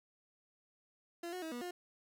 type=tone with pitch steps; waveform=30% pulse; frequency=342.2 / 364.8 / 320.9 / 242.5 / 355.9 Hz; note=F4 / F#4 / E4 / B3 / F4; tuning=-35 / -24 / -46 / -31 / +33 cents; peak=-38 dBFS; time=1.23-1.71 s; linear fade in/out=5 ms; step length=96 ms; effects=none